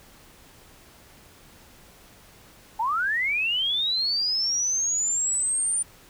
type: linear sweep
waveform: sine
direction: up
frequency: 842 to 9210 Hz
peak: -22 dBFS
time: 2.79-5.83 s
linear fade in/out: 10 ms
effects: pink hiss -52 dBFS RMS until 6.09 s